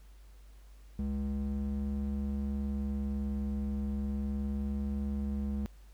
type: ring-modulated tone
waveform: triangle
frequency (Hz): 138.59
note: C#3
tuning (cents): 0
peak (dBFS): -26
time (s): 0.99-5.66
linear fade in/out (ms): 0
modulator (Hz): 69.2
effects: added 50 Hz sine -51 dBFS peak until 5.93 s + pink hiss -66 dBFS RMS until 5.93 s